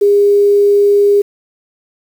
sine tone with quantisation, 406.3 Hz, G#4, 38 cents flat, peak -6 dBFS, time 0.01-1.22 s, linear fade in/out 10 ms, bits 6, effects none

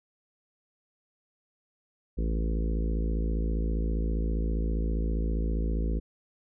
harmonic tone, 55 Hz, A1, in tune, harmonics 1 / 3 / 4 / 5 / 6 / 7 / 8 / 9, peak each -26 / -36 / -38 / -40 / -42 / -43 / -44 / -45 dBFS, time 2.17-6 s, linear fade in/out 20 ms, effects none

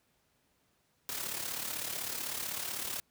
white noise with amplitude modulation, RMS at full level -35 dBFS, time 1.09-3 s, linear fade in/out 0 ms, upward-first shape sine, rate 35.9 Hz, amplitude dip 60%, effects pink hiss -73 dBFS RMS until 3.1 s + high-pass 60 Hz 12 dB/octave

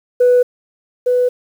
sine tone pair in turn, 493.9 / 496.1 Hz, B4 / B4, 0 / +8 cents, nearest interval unison, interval 8 cents, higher second, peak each -6 / -10 dBFS, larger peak first, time 0.2-0.43 / 1.06-1.29 s, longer neither, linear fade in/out 10 ms, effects tanh soft clip ceiling -5 dBFS + 7-bit

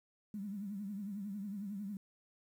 sine tone with vibrato, 201.7 Hz, G3, 50 cents sharp, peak -39 dBFS, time 0.34-1.97 s, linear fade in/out 2 ms, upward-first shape triangle, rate 11 Hz, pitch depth 120 cents each way, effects 11-bit

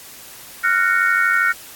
sine chord, Gb major seventh, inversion third, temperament just, 1387.5 / 1480 / 1850 / 2220 Hz, F6 / Gb6 / Bb6 / Db7, -12 / 0 / -14 / +2 cents, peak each -18 / -18 / -20 / -24 dBFS, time 0.63-1.53 s, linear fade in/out 20 ms, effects white hiss -39 dBFS RMS until 1.75 s + AAC 64 kbps

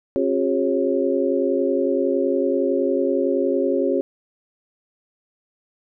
sine tone cluster, 270 / 357.2 / 408 / 547 Hz, C#4 / F4 / G#4 / C#5, -45 / +39 / -31 / -23 cents, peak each -23 dBFS, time 0.16-4.01 s, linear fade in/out 0 ms, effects none

